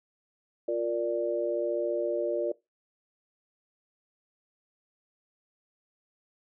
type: chord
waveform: sine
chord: Bb major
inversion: second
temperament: equal with one note detuned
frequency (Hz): 351.7 / 466.2 / 587.3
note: F4 / Bb4 / D5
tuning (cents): +12 / 0 / 0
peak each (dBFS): -31 / -32 / -29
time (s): 0.68-2.52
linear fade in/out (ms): 5
effects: noise-tail reverb RT60 0.2 s tail -20 dB re dry